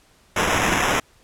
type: noise with sample-and-hold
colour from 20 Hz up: blue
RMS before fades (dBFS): -20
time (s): 0.36-1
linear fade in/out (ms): 5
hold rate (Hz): 4410
effects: pink hiss -56 dBFS RMS until 1.23 s + low-pass 11000 Hz 12 dB/octave